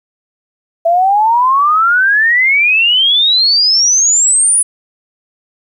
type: exponential sweep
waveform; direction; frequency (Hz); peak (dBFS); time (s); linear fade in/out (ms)
sine; up; 659.3 to 10000; -7; 0.85-4.63; 10
effects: 8-bit